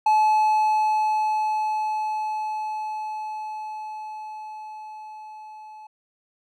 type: tone with level ramp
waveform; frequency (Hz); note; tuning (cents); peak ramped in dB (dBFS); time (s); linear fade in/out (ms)
triangle; 860; A5; -40; -13 to -38; 0.06-5.87; 5
effects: none